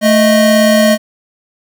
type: tone pair together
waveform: square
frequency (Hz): 220 / 622.3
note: A3 / D#5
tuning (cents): 0 / 0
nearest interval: octave + tritone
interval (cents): 1800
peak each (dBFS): -10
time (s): 0.01-0.98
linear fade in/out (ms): 50
effects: none

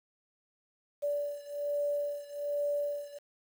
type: beating tone pair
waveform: sine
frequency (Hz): 579 / 580.2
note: D5 / D5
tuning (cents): -25 / -21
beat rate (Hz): 1.2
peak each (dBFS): -33 / -35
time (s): 1.02-3.19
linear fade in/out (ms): 20
effects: 9-bit

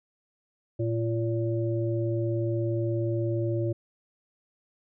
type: harmonic tone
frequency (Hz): 114.6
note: A#2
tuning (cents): -29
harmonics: 1 / 3 / 5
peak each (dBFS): -27 / -29 / -34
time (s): 0.79-3.73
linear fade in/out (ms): 10
effects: none

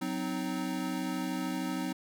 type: chord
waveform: square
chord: C diminished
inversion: second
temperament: equal with one note detuned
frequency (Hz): 185 / 258.3 / 311.1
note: Gb3 / C4 / Eb4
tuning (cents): 0 / -22 / 0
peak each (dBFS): -38 / -36 / -37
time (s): 0.01-1.93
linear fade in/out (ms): 10
effects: none

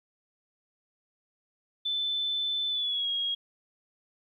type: tone with pitch glide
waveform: sine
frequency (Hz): 3520 to 3284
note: A7 to G#7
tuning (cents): 0 to -20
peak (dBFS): -27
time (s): 1.85-3.35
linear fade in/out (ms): 10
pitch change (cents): -120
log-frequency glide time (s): 2.69-3.09
effects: 11-bit

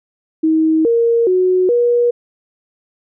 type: tone with pitch steps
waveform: sine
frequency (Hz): 317.6 / 465.3 / 368 / 479.9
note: D#4 / A#4 / F#4 / B4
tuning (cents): +36 / -3 / -9 / -50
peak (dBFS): -10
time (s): 0.43-2.11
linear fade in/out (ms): 10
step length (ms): 420
effects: none

